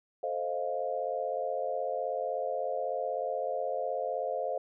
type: chord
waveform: sine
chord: F dominant seventh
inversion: first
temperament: equal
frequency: 440 / 523.3 / 622.3 / 698.5 Hz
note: A4 / C5 / Eb5 / F5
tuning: 0 / 0 / 0 / 0 cents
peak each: -39 / -34 / -36 / -35 dBFS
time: 0.23-4.58 s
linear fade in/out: 5 ms
effects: none